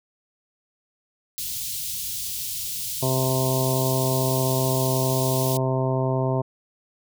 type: band-stop noise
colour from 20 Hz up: white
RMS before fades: -30 dBFS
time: 1.38-5.57 s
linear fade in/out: 0 ms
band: 160 to 3200 Hz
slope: 24 dB/octave
type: harmonic tone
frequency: 130.81 Hz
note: C3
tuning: in tune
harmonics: 1 / 2 / 3 / 4 / 5 / 6 / 7 / 8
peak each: -23 / -30 / -28 / -32 / -28 / -42 / -32 / -37 dBFS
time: 3.02-6.42 s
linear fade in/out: 10 ms
effects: none